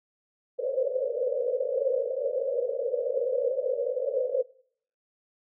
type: band-pass noise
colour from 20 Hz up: white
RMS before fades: -28 dBFS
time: 0.58-4.43 s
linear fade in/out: 20 ms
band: 480 to 550 Hz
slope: 96 dB/octave
effects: noise-tail reverb RT60 0.6 s tail -22 dB re dry